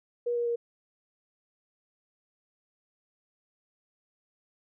sine tone with pitch steps, 479.8 / 475.4 / 471 Hz, A#4 / A#4 / A#4, +50 / +34 / +18 cents, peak -26 dBFS, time 0.26-0.56 s, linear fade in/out 10 ms, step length 100 ms, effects none

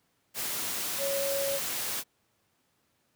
sine tone in noise, 554.4 Hz, C#5, in tune, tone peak -29 dBFS, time 0.98-1.6 s, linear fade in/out 50 ms, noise white, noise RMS -33 dBFS, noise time 0.34-2.04 s, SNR +1 dB, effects pink hiss -72 dBFS RMS until 3.15 s + high-pass 100 Hz 12 dB/octave

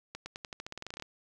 accelerating click train, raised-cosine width 0.2 ms, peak -23 dBFS, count 16, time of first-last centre 0.15-1.024 s, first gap 110 ms, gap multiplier 0.9, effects none

